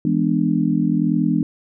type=chord; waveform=sine; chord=E dominant seventh; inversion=none; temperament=just; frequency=164.81 / 206 / 247.2 / 296.7 Hz; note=E3 / G#3 / B3 / D4; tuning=0 / -14 / +2 / +18 cents; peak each=-21 dBFS; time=0.05-1.43 s; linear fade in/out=2 ms; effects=none